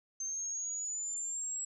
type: exponential sweep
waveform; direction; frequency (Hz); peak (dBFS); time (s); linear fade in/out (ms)
sine; up; 6270 to 7730; -35; 0.2-1.65; 5
effects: none